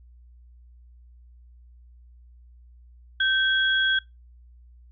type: tone pair together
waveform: sine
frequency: 1556 / 3316 Hz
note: G6 / G#7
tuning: -13 / -3 cents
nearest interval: octave + minor second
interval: 1310 cents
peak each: -21 / -24 dBFS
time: 3.2-3.99 s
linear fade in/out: 5 ms
effects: noise-tail reverb RT60 0.2 s tail -23 dB re dry + added 60 Hz sine -48 dBFS peak until 4.91 s